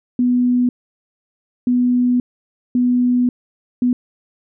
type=tone bursts at uneven times; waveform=sine; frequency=246.9 Hz; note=B3; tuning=in tune; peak=-12 dBFS; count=4; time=0.19-0.69 / 1.67-2.2 / 2.75-3.29 / 3.82-3.93 s; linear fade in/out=2 ms; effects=none